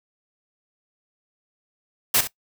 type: noise with echo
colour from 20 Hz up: white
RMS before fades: -18 dBFS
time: 2.14-2.21 s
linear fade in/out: 5 ms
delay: 65 ms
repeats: 1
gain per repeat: -12 dB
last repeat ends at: 2.275 s
effects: noise-tail reverb RT60 0.1 s tail -19 dB re dry